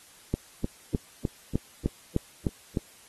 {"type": "click train", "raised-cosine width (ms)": 3, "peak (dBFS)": -12, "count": 9, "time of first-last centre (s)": [0.34, 2.772], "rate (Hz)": 3.29, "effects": ["white hiss -54 dBFS RMS until 3.08 s", "AAC 32 kbps"]}